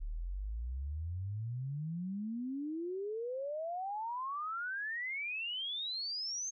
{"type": "exponential sweep", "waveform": "sine", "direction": "up", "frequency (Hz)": [35.63, 6450], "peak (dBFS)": -36, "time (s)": [0, 6.51], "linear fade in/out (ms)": 20, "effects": []}